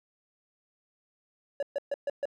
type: tone bursts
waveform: triangle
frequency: 566 Hz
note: C#5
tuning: 36 cents sharp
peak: -25 dBFS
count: 5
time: 1.6-2.255 s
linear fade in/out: 2 ms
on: 27 ms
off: 130 ms
effects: none